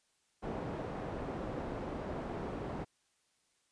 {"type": "low-pass noise", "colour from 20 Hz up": "white", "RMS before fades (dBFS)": -40, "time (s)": [0.42, 2.85], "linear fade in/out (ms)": 20, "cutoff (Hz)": 580, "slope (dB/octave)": 12, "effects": ["white hiss -75 dBFS RMS until 3.71 s", "resampled to 22050 Hz"]}